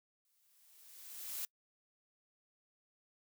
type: noise with exponential growth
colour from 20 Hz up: blue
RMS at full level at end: -39 dBFS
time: 0.25-1.45 s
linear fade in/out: 1 ms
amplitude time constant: 260 ms
effects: noise-tail reverb RT60 0.1 s tail -26 dB re dry